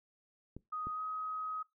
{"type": "clicks", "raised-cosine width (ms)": 3, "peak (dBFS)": -32, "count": 2, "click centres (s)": [0.566, 0.87]}
{"type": "tone with pitch glide", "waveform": "sine", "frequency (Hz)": [1248, 1264], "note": ["D#6", "D#6"], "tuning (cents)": [5, 27], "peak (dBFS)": -36, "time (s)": [0.72, 1.63], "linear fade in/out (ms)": 10, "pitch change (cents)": 22, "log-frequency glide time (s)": [0.93, 1.01]}
{"effects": ["noise-tail reverb RT60 0.2 s tail -21 dB re dry"]}